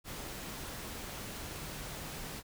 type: tone in noise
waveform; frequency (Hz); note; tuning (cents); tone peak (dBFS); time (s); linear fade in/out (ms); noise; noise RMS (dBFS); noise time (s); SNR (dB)
sine; 151.4; D#3; -47; -51; 1.45-2.4; 50; pink; -43; 0.04-2.43; -11
effects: none